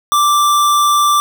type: tone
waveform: square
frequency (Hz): 1174.7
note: D6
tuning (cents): 0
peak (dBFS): -10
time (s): 0.12-1.2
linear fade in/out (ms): 0
effects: none